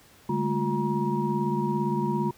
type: tone cluster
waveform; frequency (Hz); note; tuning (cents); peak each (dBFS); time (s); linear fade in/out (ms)
sine; 145.9 / 202.9 / 220.6 / 356.4 / 950; D3 / G#3 / A3 / F4 / A#5; -11 / -40 / +5 / +35 / +33; -30; 0.29-2.31; 5
effects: pink hiss -55 dBFS RMS until 2.37 s + high-pass 60 Hz 12 dB/octave